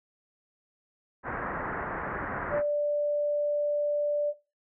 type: low-pass noise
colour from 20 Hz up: white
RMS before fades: -34 dBFS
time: 1.23-2.63 s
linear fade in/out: 50 ms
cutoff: 1800 Hz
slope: 48 dB/octave
type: tone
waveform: sine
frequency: 587.3 Hz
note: D5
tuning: in tune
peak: -24 dBFS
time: 2.5-4.34 s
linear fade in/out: 50 ms
effects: noise-tail reverb RT60 0.3 s tail -17 dB re dry